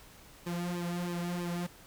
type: tone with flanger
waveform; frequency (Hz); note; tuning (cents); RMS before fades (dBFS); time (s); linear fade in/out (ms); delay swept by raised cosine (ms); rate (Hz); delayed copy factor
sawtooth; 174.61; F3; 0; -35; 0.46-1.67; 10; 1.4 to 3.8; 3.1; -0.8
effects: pink hiss -55 dBFS RMS until 1.86 s

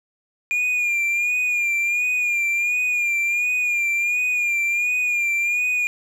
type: tone with vibrato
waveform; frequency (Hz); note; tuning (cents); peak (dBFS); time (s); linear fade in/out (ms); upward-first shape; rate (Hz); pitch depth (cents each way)
triangle; 2419; D#7; -49; -17; 0.51-5.87; 0; sine; 1.4; 48
effects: none

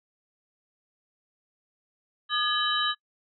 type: tone cluster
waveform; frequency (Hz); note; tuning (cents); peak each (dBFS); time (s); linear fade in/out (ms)
sine; 1222 / 1689 / 3047 / 3868; D#6 / G#6 / G7 / B7; -32 / +29 / -50 / -37; -29; 2.29-2.95; 50
effects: noise-tail reverb RT60 0.1 s tail -23 dB re dry

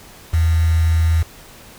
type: tone with quantisation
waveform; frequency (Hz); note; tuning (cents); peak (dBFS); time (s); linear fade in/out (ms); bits
sine; 81.6; E2; -17; -12; 0.33-1.23; 10; 5
effects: pink hiss -42 dBFS RMS until 1.78 s

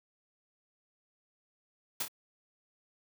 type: noise with echo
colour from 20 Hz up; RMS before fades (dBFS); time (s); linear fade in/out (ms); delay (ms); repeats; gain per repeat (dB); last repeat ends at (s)
white; -33; 2-2.03; 5; 26; 2; -6; 2.082
effects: none

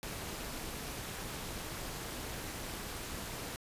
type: noise with amplitude modulation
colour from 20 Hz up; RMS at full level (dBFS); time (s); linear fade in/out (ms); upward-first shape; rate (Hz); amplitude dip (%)
pink; -39; 0.03-3.56; 0; sine; 290; 60
effects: resampled to 32000 Hz

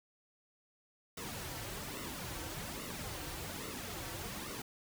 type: noise with flanger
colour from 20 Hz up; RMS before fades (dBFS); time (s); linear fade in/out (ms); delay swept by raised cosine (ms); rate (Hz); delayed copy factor
pink; -43; 1.17-4.62; 5; 1.2 to 4.9; 1.2; -0.7
effects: none

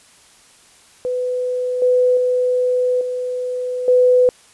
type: tone with level steps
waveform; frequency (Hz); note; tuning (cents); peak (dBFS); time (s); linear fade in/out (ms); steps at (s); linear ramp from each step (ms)
sine; 500; B4; +21; -18 / -11 / -14 / -20 / -9; 1.05-4.29; 0; 1.82 / 2.17 / 3.01 / 3.88; 2
effects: white hiss -49 dBFS RMS until 4.53 s + resampled to 24000 Hz

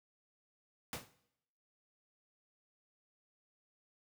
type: noise with exponential decay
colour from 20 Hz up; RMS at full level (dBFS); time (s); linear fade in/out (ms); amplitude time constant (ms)
pink; -37; 0.93-1.13; 1; 42
effects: noise-tail reverb RT60 0.8 s tail -18 dB re dry + high-pass 100 Hz 12 dB/octave

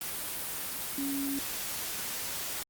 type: tone in noise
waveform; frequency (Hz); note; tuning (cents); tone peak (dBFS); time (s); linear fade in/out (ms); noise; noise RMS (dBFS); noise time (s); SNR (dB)
sine; 277.2; C#4; 0; -31; 0.98-1.39; 2; white; -36; 0.01-2.63; +2
effects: Opus 32 kbps

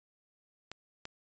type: clicks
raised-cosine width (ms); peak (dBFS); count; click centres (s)
0.2; -24; 2; 0.716 / 1.054
effects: resampled to 16000 Hz

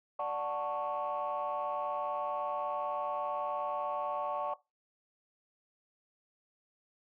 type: chord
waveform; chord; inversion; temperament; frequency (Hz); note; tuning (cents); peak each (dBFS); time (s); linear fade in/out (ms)
sine; D major seventh; none; equal with one note detuned; 587.3 / 740 / 883.6 / 1108.7; D5 / F#5 / A5 / C#6; 0 / 0 / +7 / 0; -36 / -37 / -38 / -36; 0.19-4.54; 5
effects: noise-tail reverb RT60 0.2 s tail -17 dB re dry + tanh soft clip ceiling -26 dBFS

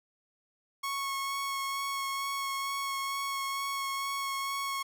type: tone with vibrato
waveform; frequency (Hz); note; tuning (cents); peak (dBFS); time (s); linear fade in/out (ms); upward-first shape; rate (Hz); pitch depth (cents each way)
sawtooth; 1100; C#6; -14; -28; 0.83-4.83; 10; sine; 2.2; 11
effects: none

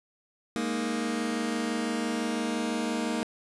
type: chord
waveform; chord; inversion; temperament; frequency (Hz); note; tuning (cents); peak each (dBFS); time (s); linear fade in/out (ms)
sawtooth; Ab suspended second; none; just; 207.7 / 233.6 / 311.5; Ab3 / Bb3 / Eb4; 0 / +4 / +2; -31 / -26 / -29; 0.56-3.23; 0
effects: resampled to 24000 Hz + 10-bit

